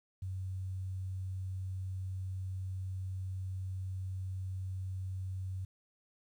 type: tone with quantisation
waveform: sine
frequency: 94 Hz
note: F#2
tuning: 28 cents sharp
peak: -36 dBFS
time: 0.22-5.65 s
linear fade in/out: 5 ms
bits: 11
effects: none